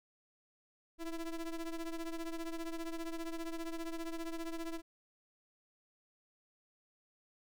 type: ring-modulated tone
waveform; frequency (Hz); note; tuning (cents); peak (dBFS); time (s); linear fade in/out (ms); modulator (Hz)
square; 167.5; E3; +28; -36; 0.98-4.82; 50; 160
effects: none